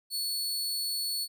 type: tone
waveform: sawtooth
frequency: 4415 Hz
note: C#8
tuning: 8 cents flat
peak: -27 dBFS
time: 0.1-1.28 s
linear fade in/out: 50 ms
effects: none